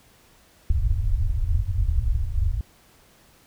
pink low-pass noise, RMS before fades -22 dBFS, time 0.7-2.61 s, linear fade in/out 2 ms, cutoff 110 Hz, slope 96 dB/octave, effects pink hiss -56 dBFS RMS until 3.46 s

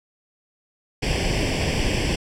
pink noise with comb filter, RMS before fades -22 dBFS, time 1.02-2.16 s, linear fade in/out 10 ms, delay 0.38 ms, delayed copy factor +0.85, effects low-pass 6000 Hz 12 dB/octave

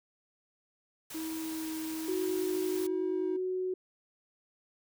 white noise, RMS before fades -44 dBFS, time 1.1-2.87 s, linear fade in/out 5 ms
triangle tone with vibrato, 318.9 Hz, D#4, 43 cents sharp, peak -33 dBFS, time 1.14-3.37 s, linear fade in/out 10 ms, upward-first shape sine, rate 1.2 Hz, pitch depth 10 cents each way
sine tone, 370 Hz, F#4, in tune, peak -30 dBFS, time 2.08-3.74 s, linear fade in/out 5 ms
effects none

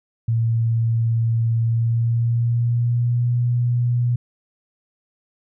sine tone with pitch glide, 114.7 to 121.17 Hz, A#2 to B2, -28 to -33 cents, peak -16 dBFS, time 0.28-4.16 s, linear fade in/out 5 ms, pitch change +95 cents, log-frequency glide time 1.62-3.31 s, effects none

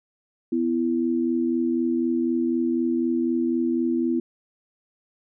sine tone pair together, 250 / 334 Hz, B3 / E4, +21 / +23 cents, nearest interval perfect fourth, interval 502 cents, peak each -23 dBFS, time 0.52-4.2 s, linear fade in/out 5 ms, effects none

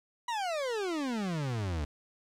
40% pulse exponential sweep, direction down, 987.8 to 70.3 Hz, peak -30 dBFS, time 0.28-1.85 s, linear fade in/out 5 ms, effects low-pass 7000 Hz 12 dB/octave + 10-bit

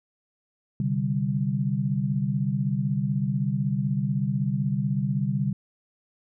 sine chord, C suspended second, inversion none, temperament equal, 130.81 / 146.83 / 196 Hz, C3 / D3 / G3, 0 / 0 / 0 cents, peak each -27 dBFS, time 0.8-5.53 s, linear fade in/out 2 ms, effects none

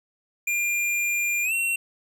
square tone with pitch glide, 2400 to 2725 Hz, D7 to F7, +37 to -43 cents, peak -23 dBFS, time 0.47-1.76 s, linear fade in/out 5 ms, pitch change +220 cents, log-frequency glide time 1.43-1.53 s, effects none

